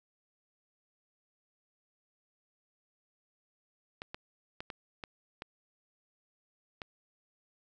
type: clicks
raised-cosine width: 0.3 ms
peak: -24 dBFS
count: 7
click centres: 4.019 / 4.145 / 4.605 / 4.702 / 5.038 / 5.421 / 6.818 s
effects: none